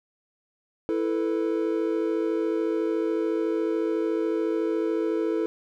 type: chord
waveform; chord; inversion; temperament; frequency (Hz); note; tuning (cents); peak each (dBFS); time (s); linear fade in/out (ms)
triangle; E suspended fourth; none; equal; 329.6 / 440 / 493.9; E4 / A4 / B4; 0 / 0 / 0; -24 / -25 / -30; 0.89-5.46; 0
effects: none